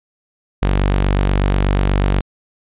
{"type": "tone", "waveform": "sawtooth", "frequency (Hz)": 48.22, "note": "G1", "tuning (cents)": -28, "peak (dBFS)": -9, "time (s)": [0.62, 2.21], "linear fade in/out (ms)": 10, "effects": ["resampled to 8000 Hz"]}